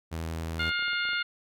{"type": "tone with vibrato", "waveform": "sawtooth", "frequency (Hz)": 81.6, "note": "E2", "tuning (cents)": -17, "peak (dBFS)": -28, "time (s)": [0.11, 0.71], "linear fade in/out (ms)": 20, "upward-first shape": "square", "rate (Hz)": 11, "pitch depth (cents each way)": 9}
{"type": "harmonic tone", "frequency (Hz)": 709, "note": "F5", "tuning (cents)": 26, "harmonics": [2, 3, 4, 5, 6], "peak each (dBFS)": [-29, -33, -35, -37, -39], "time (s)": [0.59, 1.23], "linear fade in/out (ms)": 10}
{"type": "clicks", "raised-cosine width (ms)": 1, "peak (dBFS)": -35, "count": 9, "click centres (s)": [0.679, 0.714, 0.793, 0.825, 0.881, 0.932, 1.053, 1.089, 1.132]}
{"effects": []}